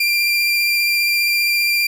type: tone with vibrato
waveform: 30% pulse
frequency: 2378 Hz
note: D7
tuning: 21 cents sharp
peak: -12 dBFS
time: 0-1.87 s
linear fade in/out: 5 ms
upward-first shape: sine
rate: 15 Hz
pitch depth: 12 cents each way
effects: none